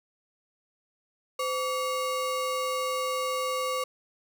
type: ring-modulated tone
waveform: square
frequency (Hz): 830.6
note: G#5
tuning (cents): 0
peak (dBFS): -25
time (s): 1.39-3.84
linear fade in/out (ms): 5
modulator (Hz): 317
effects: none